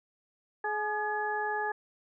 harmonic tone with a mistuned harmonic, 422.9 Hz, G#4, 31 cents sharp, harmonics 1 / 2 / 3 / 4, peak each -36 / -32 / -42 / -34 dBFS, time 0.64-1.72 s, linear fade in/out 5 ms, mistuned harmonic 3, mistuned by -67 cents, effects none

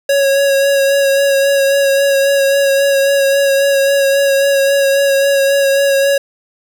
square tone with vibrato, 553 Hz, C#5, 4 cents flat, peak -10 dBFS, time 0.09-6.18 s, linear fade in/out 5 ms, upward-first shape sine, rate 3.7 Hz, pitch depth 20 cents each way, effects none

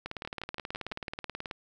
two click trains, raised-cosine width 0.3 ms, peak -23 / -20 dBFS, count 6 / 28, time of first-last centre 0.25-1.082 / 0.06-1.512 s, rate 6.01 / 18.6 Hz, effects none

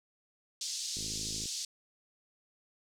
pink band-pass noise, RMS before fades -38 dBFS, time 0.61-1.65 s, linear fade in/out 2 ms, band 4300 to 7300 Hz, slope 24 dB/octave
click train, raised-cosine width 3 ms, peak -33 dBFS, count 27, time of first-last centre 0.97-1.457 s, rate 53.4 Hz
effects none

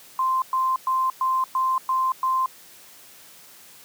sine tone bursts, 1043 Hz, C6, 6 cents flat, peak -19 dBFS, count 7, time 0.19-2.46 s, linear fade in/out 2 ms, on 230 ms, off 110 ms, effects white hiss -48 dBFS RMS until 3.84 s + high-pass 100 Hz 12 dB/octave

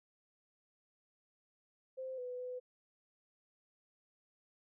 sine tone with pitch steps, 521 / 497.5 / 501 Hz, C5 / B4 / B4, -7 / +13 / +25 cents, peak -40 dBFS, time 1.97-2.6 s, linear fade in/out 20 ms, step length 210 ms, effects none

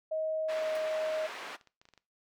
sine tone with pitch glide, 631 to 626.6 Hz, D#5 to D#5, +24 to +12 cents, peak -30 dBFS, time 0.11-1.27 s, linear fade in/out 10 ms, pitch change -12 cents, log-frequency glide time 0.5-0.71 s
white band-pass noise, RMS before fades -43 dBFS, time 0.48-1.57 s, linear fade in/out 20 ms, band 450 to 2100 Hz, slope 12 dB/octave
white noise with exponential decay, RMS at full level -49 dBFS, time 0.75-0.84 s, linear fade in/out 2 ms, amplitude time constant 19 ms
clicks, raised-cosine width 0.2 ms, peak -40 dBFS, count 12, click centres 0.952 / 1.126 / 1.188 / 1.262 / 1.376 / 1.612 / 1.673 / 1.815 / 1.854 / 1.888 / 1.937 / 1.977 s
effects noise-tail reverb RT60 0.3 s tail -19 dB re dry

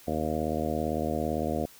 harmonic tone, 77.78 Hz, D#2, in tune, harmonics 1 / 2 / 3 / 4 / 5 / 6 / 7 / 8 / 9, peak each -36 / -37 / -33 / -35 / -38 / -36 / -35 / -37 / -35 dBFS, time 0.07-1.66 s, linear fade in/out 10 ms, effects white hiss -53 dBFS RMS until 1.79 s

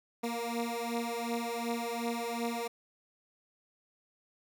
15% pulse beating tone pair, 233.1 / 235.8 Hz, A#3 / A#3, 0 / +20 cents, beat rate 2.7 Hz, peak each -29 / -30 dBFS, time 0.23-2.68 s, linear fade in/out 10 ms, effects none

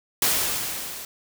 white noise with level ramp, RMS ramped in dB -20 to -37 dBFS, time 0.22-1.05 s, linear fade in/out 2 ms, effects none

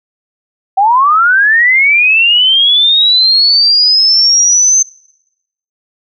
sine linear sweep, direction up, 750 to 6272 Hz, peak -5 dBFS, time 0.77-4.83 s, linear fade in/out 10 ms, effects noise-tail reverb RT60 0.9 s tail -25 dB re dry

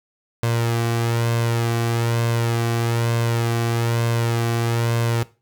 sawtooth tone with flanger, 116.54 Hz, A#2, in tune, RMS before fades -21 dBFS, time 0.43-5.23 s, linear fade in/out 0 ms, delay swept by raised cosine 1.9 to 2.65 ms, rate 1.1 Hz, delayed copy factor +0.5, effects noise-tail reverb RT60 0.3 s tail -18 dB re dry

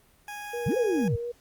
20% pulse tone, 827 Hz, G#5, 8 cents flat, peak -31 dBFS, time 0.28-1.08 s, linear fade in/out 2 ms
sine tone with vibrato, 474.1 Hz, A#4, 29 cents sharp, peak -30 dBFS, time 0.53-1.32 s, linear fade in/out 10 ms, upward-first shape triangle, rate 4.3 Hz, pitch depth 25 cents each way
sine linear two-way sweep, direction up then down, 84.1 to 528 to 84.1 Hz, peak -23 dBFS, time 0.66-1.16 s, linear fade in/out 5 ms, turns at 0.77 s
effects pink hiss -61 dBFS RMS until 1.4 s + Opus 32 kbps

